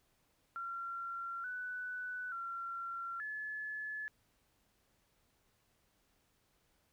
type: tone with pitch steps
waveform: sine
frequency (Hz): 1371 / 1491 / 1368 / 1719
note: F6 / F#6 / F6 / A6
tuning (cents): -32 / +13 / -36 / -41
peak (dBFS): -39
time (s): 0.56-4.08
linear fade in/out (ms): 0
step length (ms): 880
effects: pink hiss -75 dBFS RMS until 6.92 s